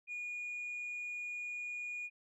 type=tone; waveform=sine; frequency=2443 Hz; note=D#7; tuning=32 cents flat; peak=-37 dBFS; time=0.07-2.1 s; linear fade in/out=50 ms; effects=tanh soft clip ceiling -37 dBFS